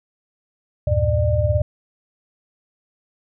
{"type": "tone cluster", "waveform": "sine", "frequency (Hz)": [77, 94.4, 113.2, 599], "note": ["D#2", "F#2", "A2", "D5"], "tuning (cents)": [-17, 35, 50, 34], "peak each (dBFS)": -21, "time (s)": [0.87, 1.62], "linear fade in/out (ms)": 5, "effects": []}